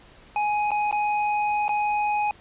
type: tone with dropouts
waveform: square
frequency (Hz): 835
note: G#5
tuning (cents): +9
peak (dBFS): -22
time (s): 0.36-2.31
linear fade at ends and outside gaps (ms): 1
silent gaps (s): 0.707-0.716 / 0.912-0.926 / 1.681-1.692
effects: pink hiss -51 dBFS RMS until 2.4 s + resampled to 8000 Hz